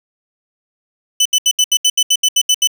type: tone bursts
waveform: 25% pulse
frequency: 3001 Hz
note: F#7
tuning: 24 cents sharp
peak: -6 dBFS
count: 12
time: 1.2-2.674 s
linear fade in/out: 5 ms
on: 55 ms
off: 74 ms
effects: none